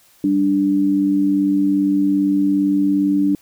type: tone pair together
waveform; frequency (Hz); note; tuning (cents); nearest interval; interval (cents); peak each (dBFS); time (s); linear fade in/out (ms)
sine; 195.69 / 293.2; G3 / D4; -3 / -3; perfect fifth; 700; -21 / -14; 0.24-3.35; 2
effects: white hiss -53 dBFS RMS until 3.41 s